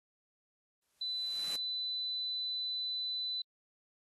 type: noise with exponential growth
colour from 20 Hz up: white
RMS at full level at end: -42 dBFS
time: 0.82-1.56 s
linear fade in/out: 2 ms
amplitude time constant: 160 ms
type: tone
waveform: sine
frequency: 4000 Hz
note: B7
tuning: 21 cents sharp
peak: -34 dBFS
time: 1.01-3.42 s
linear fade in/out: 5 ms
effects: AAC 32 kbps